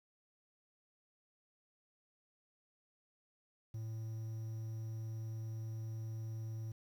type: tone with quantisation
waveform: triangle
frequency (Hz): 111.3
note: A2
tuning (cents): +20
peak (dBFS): -38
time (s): 3.74-6.72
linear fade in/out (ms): 5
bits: 11
effects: none

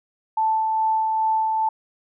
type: tone with tremolo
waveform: sine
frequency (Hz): 880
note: A5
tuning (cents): 0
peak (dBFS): -17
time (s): 0.37-1.69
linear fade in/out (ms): 5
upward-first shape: sine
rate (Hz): 2.4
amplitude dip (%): 25
effects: none

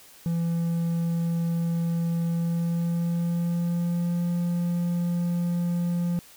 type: tone with pitch glide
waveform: triangle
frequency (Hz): 168.2 to 173.53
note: E3 to F3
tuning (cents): +35 to -11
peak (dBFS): -21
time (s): 0.26-6.19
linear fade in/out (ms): 0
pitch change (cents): +54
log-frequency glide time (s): 2.27-4.29
effects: white hiss -51 dBFS RMS until 6.36 s

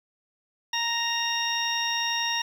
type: harmonic tone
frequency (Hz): 931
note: A#5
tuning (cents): -2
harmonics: 1 / 2 / 3 / 4 / 6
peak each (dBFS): -31 / -31 / -31 / -31 / -31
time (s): 0.73-2.42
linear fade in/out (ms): 5
effects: 8-bit

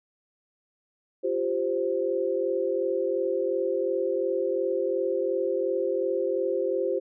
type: chord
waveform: sine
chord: F suspended second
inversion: none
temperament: equal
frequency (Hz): 349.2 / 392 / 523.3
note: F4 / G4 / C5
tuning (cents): 0 / 0 / 0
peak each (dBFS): -30 / -28 / -27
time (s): 1.23-7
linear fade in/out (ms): 20
effects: none

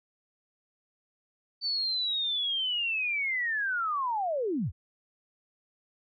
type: linear sweep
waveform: sine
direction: down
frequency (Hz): 4559 to 55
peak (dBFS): -27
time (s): 1.61-4.72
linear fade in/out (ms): 50
effects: none

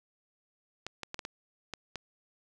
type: clicks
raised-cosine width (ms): 0.2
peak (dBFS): -20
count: 7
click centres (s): 0.866 / 1.033 / 1.144 / 1.192 / 1.251 / 1.737 / 1.957
effects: none

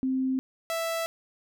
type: tone pair in turn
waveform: sine / sawtooth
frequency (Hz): 261.6 / 660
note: C4 / E5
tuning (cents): 0 / +2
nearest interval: octave + major third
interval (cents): 1602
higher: second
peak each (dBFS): -24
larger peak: neither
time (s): 0.03-0.39 / 0.7-1.06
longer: neither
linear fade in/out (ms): 0
effects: none

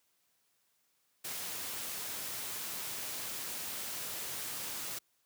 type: noise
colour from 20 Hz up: white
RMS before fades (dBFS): -40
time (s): 1.24-4.99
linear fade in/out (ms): 10
effects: white hiss -75 dBFS RMS until 5.25 s + high-pass 80 Hz 12 dB/octave

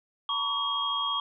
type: tone cluster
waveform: sine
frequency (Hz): 908 / 983 / 1132 / 3260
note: A#5 / B5 / C#6 / G#7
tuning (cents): -46 / -8 / +36 / -33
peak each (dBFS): -38 / -38 / -30 / -29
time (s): 0.29-1.2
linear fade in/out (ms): 2
effects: none

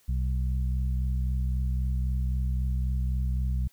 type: harmonic tone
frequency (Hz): 63.8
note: C2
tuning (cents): -43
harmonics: 1 / 2 / 3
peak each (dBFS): -25 / -33 / -40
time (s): 0.08-3.68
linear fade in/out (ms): 10
effects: white hiss -63 dBFS RMS until 3.72 s

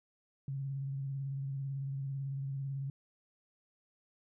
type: tone with vibrato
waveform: sine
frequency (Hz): 136.9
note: C#3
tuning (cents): -21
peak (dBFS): -35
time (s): 0.48-2.9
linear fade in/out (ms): 2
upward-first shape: square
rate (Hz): 18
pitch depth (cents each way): 28
effects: none

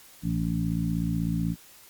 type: harmonic tone with a mistuned harmonic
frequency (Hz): 56.1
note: A1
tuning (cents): +34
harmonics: 1 / 2 / 3 / 4 / 5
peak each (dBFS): -34 / -33 / -27 / -33 / -33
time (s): 0.22-1.56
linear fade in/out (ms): 50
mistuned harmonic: 5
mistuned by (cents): +24
effects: white hiss -52 dBFS RMS until 1.89 s + Opus 48 kbps

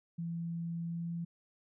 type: tone with pitch glide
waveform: sine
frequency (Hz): 168.2 to 169.37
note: E3 to E3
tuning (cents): +35 to +47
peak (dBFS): -35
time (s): 0.18-1.25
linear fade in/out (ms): 10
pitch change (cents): +12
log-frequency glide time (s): 0.82-1.12
effects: none

